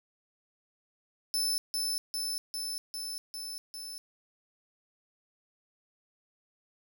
sawtooth tone with echo, 5270 Hz, E8, 1 cent flat, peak -25 dBFS, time 1.34-1.58 s, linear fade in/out 0 ms, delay 400 ms, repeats 6, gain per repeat -2 dB, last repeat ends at 3.98 s, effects 10-bit

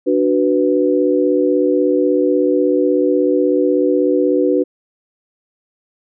sine chord, B minor, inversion first, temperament equal, 293.7 / 370 / 493.9 Hz, D4 / F#4 / B4, 0 / 0 / 0 cents, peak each -16 dBFS, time 0.06-4.64 s, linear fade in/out 20 ms, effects none

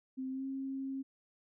sine tone with pitch glide, 261.6 to 268.8 Hz, C4 to C4, 0 to +47 cents, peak -36 dBFS, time 0.17-1.03 s, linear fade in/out 20 ms, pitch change +47 cents, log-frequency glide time 0.3-0.45 s, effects none

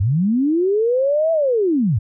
sine linear two-way sweep, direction up then down, 87.31 to 664 to 87.31 Hz, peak -14 dBFS, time 0-1.99 s, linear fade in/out 10 ms, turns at 1.32 s, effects none

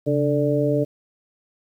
harmonic tone with a mistuned harmonic, 146.83 Hz, D3, in tune, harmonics 1 / 2 / 3 / 4, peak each -23 / -23 / -23 / -23 dBFS, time 0.06-0.85 s, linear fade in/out 20 ms, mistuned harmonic 1, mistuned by -110 cents, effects 9-bit

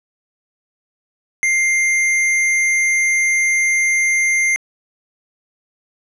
square tone, 2100 Hz, C7, 6 cents sharp, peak -14 dBFS, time 1.43-4.56 s, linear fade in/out 0 ms, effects low-pass 10000 Hz 12 dB/octave + 9-bit

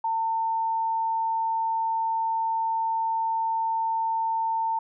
sine tone, 900 Hz, A5, 39 cents sharp, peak -23 dBFS, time 0.04-4.79 s, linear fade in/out 5 ms, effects none

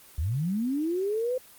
sine linear sweep, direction up, 65.41 to 519 Hz, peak -25 dBFS, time 0.18-1.38 s, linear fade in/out 5 ms, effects white hiss -52 dBFS RMS until 1.58 s + Opus 24 kbps

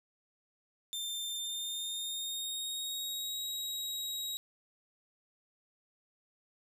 sawtooth tone with pitch glide, 3585 to 3820 Hz, A7 to A#7, +32 to +42 cents, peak -33 dBFS, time 0.93-4.37 s, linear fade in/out 0 ms, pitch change +110 cents, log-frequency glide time 1.27-3.46 s, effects none

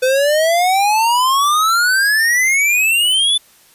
square exponential sweep, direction up, 504 to 3526 Hz, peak -12 dBFS, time 0.02-3.38 s, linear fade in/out 10 ms, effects white hiss -49 dBFS RMS until 3.74 s + resampled to 32000 Hz

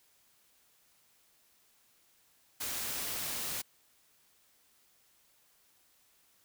white noise, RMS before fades -37 dBFS, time 2.6-3.62 s, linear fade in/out 10 ms, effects white hiss -68 dBFS RMS until 6.44 s

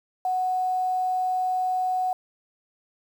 sine tone, 740 Hz, F#5, in tune, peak -22 dBFS, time 0.25-2.13 s, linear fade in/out 2 ms, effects 8-bit

